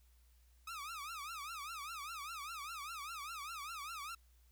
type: tone with vibrato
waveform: sawtooth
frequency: 1244.5 Hz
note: D#6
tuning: in tune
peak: -40 dBFS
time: 0.67-4.15 s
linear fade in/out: 5 ms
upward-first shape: triangle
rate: 5 Hz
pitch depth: 210 cents each way
effects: added 60 Hz sine -64 dBFS peak until 4.51 s + white hiss -75 dBFS RMS until 4.51 s